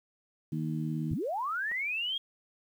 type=harmonic tone; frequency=78.3 Hz; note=D#2; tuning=11 cents sharp; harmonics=2 / 3 / 4; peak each=-32 / -36 / -38 dBFS; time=0.52-1.14 s; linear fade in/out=5 ms
type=linear sweep; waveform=sine; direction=up; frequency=55 to 3289 Hz; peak=-30 dBFS; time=1.11-2.18 s; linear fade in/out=5 ms
type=clicks; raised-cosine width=0.5 ms; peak=-34 dBFS; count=2; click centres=1.714 / 1.719 s
effects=10-bit